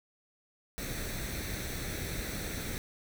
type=noise with comb filter; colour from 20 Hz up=pink; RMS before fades=-37 dBFS; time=0.78-2.78 s; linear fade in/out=0 ms; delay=0.5 ms; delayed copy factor=+0.6; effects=none